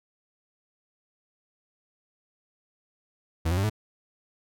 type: tone with pitch steps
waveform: 40% pulse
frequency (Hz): 81.4 / 89.28 / 97.93 / 107.41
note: E2 / F2 / G2 / A2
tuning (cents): -21 / +39 / -1 / -41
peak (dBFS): -22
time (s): 3.45-3.698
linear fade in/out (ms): 10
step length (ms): 62
effects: none